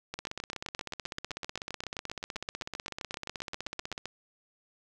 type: two click trains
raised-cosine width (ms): 0.2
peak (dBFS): -19 / -19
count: 31 / 62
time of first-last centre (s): 0.14-4.056 / 0.19-3.979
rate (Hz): 7.66 / 16.1
effects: none